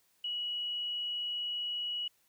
sine tone, 2925 Hz, F#7, 21 cents flat, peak -33 dBFS, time 0.24-2.08 s, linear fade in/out 5 ms, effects white hiss -71 dBFS RMS until 2.28 s

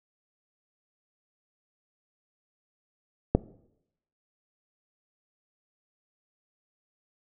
click, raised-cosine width 2 ms, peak -5 dBFS, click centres 3.35 s, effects noise-tail reverb RT60 0.8 s tail -20 dB re dry

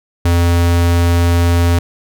square tone, 86 Hz, F2, 26 cents flat, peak -10 dBFS, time 0.25-1.79 s, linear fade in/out 5 ms, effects none

